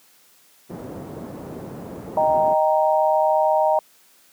pink low-pass noise, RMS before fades -31 dBFS, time 0.69-2.55 s, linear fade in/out 20 ms, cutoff 580 Hz, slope 12 dB/octave
sine chord, Eb major, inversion none, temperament equal, 622.3 / 784 / 932.3 Hz, Eb5 / G5 / Bb5, 0 / 0 / 0 cents, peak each -18 / -21 / -21 dBFS, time 2.17-3.79 s, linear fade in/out 2 ms
effects white hiss -55 dBFS RMS until 4.32 s + high-pass 150 Hz 12 dB/octave

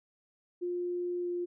sine tone with pitch glide, 353.7 to 351.7 Hz, F4 to F4, +22 to +12 cents, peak -31 dBFS, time 0.61-1.46 s, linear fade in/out 20 ms, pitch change -10 cents, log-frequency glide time 1.21-1.28 s, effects none

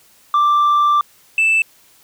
sine tone pair in turn, 1177 / 2642 Hz, D6 / E7, +3 / +3 cents, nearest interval octave + major second, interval 1400 cents, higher second, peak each -8 / -9 dBFS, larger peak first, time 0.34-1.01 / 1.38-1.62 s, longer first, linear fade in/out 2 ms, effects tanh soft clip ceiling -10 dBFS + white hiss -51 dBFS RMS until 2.03 s

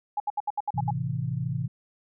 sine tone bursts, 830 Hz, G#5, 1 cent flat, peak -24 dBFS, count 8, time 0.17-0.908 s, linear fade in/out 5 ms, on 31 ms, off 70 ms
sine chord, A minor, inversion none, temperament just, 110 / 132 / 165 Hz, A2 / C3 / E3, 0 / +16 / +2 cents, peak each -33 / -29 / -32 dBFS, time 0.74-1.68 s, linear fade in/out 10 ms
effects none

